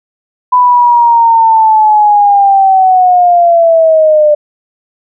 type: linear sweep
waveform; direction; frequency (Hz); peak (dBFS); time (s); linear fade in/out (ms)
sine; down; 1000 to 593; -3; 0.52-4.35; 10
effects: none